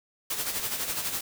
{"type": "noise with tremolo", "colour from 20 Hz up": "white", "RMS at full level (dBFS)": -29, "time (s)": [0.3, 1.21], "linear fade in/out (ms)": 5, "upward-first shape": "sine", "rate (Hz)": 12, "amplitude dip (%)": 55, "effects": []}